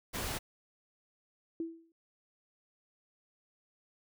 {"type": "noise", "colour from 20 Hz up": "pink", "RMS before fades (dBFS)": -37, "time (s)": [0.13, 0.39], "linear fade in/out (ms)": 20}
{"type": "tone with exponential decay", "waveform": "sine", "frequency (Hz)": 329.6, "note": "E4", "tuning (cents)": 0, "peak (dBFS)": -31, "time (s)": [1.6, 1.92], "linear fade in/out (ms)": 2, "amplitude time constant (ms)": 69}
{"effects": []}